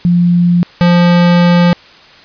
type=tone pair in turn; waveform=sine / square; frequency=174.61 / 174.61 Hz; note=F3 / F3; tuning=0 / 0 cents; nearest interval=unison; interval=0 cents; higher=neither; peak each=-6 / -6 dBFS; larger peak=neither; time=0.05-0.63 / 0.81-1.73 s; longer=second; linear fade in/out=0 ms; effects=white hiss -39 dBFS RMS until 2.24 s + resampled to 11025 Hz